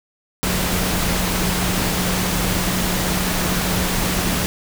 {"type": "tone in noise", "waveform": "sine", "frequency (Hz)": 181.9, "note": "F#3", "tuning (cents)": -29, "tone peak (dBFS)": -24, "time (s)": [0.43, 4.46], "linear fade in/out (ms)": 0, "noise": "pink", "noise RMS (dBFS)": -21, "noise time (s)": [0.43, 4.46], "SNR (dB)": -6, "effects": []}